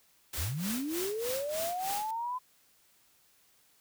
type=noise with tremolo; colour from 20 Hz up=white; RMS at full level=-36 dBFS; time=0.33-2.11 s; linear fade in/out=5 ms; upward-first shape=sine; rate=3.3 Hz; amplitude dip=85%
type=linear sweep; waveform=sine; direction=up; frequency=59 to 1023 Hz; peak=-32 dBFS; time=0.37-2.39 s; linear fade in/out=20 ms
effects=white hiss -66 dBFS RMS until 3.8 s